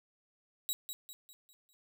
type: tone with echo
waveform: 15% pulse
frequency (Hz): 3854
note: B7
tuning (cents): -43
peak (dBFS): -25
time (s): 0.69-0.73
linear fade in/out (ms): 0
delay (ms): 200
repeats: 5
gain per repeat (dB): -7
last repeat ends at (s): 1.73
effects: none

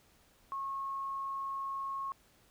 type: tone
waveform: sine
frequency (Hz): 1090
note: C#6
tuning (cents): -29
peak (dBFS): -35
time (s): 0.52-2.12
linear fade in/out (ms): 0
effects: pink hiss -66 dBFS RMS until 2.5 s

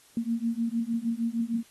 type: beating tone pair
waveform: sine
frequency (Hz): 228 / 234.5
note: A#3 / A#3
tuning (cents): -38 / +11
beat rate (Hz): 6.5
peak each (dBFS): -29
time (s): 0.17-1.63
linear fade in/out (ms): 2
effects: white hiss -58 dBFS RMS until 1.7 s + AAC 32 kbps

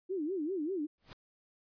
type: tone with vibrato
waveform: sine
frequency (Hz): 339.3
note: F4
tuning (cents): -50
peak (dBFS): -32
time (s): 0.09-0.87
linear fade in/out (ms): 20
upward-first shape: sine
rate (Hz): 5.1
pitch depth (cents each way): 260
type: noise with exponential growth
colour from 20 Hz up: pink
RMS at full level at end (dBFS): -46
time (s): 0.98-1.13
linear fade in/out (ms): 0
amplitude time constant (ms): 32
effects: resampled to 11025 Hz

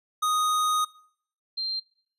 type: tone pair in turn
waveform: square / sine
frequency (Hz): 1244.5 / 4165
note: D#6 / C8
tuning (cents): 0 / -9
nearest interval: octave + major sixth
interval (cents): 2091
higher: second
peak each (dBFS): -23 / -27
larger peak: first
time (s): 0.22-0.85 / 1.57-1.8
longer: first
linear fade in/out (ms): 10
effects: noise-tail reverb RT60 0.6 s tail -21 dB re dry + resampled to 32000 Hz

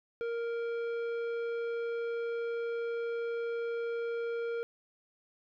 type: tone with tanh clipping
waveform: triangle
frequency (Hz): 466.2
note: A#4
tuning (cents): 0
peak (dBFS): -34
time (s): 0.21-4.63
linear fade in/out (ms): 0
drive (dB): 15
effects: none

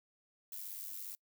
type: noise with amplitude modulation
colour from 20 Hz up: violet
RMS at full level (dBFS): -42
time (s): 0.52-1.15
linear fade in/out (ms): 2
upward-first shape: sine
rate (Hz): 97.3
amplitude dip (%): 65
effects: noise-tail reverb RT60 0.1 s tail -25 dB re dry

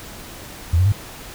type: tone with pitch steps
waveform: sine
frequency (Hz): 83.9 / 92.56 / 102.11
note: E2 / F#2 / G#2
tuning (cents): +31 / +1 / -29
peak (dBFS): -12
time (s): 0.73-0.922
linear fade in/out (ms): 5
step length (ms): 64
effects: pink hiss -37 dBFS RMS until 1.34 s

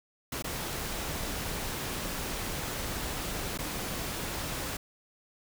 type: noise with dropouts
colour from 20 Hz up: pink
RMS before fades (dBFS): -35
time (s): 0.32-4.77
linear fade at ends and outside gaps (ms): 5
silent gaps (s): 0.424-0.441 / 3.577-3.587
effects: none

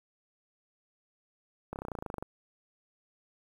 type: slowing click train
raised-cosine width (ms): 1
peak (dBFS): -23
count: 15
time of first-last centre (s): 1.73-2.226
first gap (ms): 29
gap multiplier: 1.03
effects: 9-bit

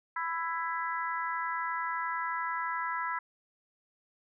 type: harmonic tone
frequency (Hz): 331.5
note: E4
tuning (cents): +10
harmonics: 3 / 4 / 5 / 6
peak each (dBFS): -34 / -36 / -38 / -40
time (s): 0.16-3.19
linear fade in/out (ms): 5
effects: none

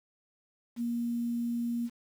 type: tone with quantisation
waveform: sine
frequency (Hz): 236.3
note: A#3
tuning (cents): +24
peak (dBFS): -29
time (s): 0.76-1.9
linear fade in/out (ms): 50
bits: 9
effects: none

